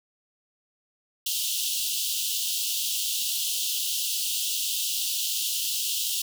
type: high-pass noise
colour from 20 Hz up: pink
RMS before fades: -28 dBFS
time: 1.26-6.22 s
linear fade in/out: 5 ms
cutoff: 2800 Hz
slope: 96 dB/octave
effects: none